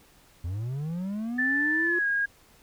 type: linear sweep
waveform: triangle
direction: up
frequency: 81 to 357.1 Hz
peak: -27 dBFS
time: 0.44-1.99 s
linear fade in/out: 5 ms
type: tone with pitch glide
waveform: sine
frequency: 1760 to 1632.7 Hz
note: A6 to G#6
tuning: 0 to -30 cents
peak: -23 dBFS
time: 1.38-2.26 s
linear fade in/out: 10 ms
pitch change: -130 cents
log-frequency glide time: 1.83-2.07 s
effects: pink hiss -58 dBFS RMS until 2.62 s